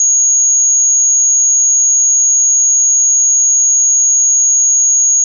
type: tone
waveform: sine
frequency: 6645 Hz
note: G#8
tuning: in tune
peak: -7 dBFS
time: 0-5.24 s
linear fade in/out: 2 ms
effects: none